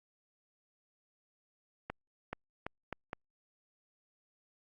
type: accelerating click train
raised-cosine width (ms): 0.5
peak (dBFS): -22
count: 5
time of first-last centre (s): 1.9-3.131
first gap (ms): 430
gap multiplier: 0.78
effects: Opus 48 kbps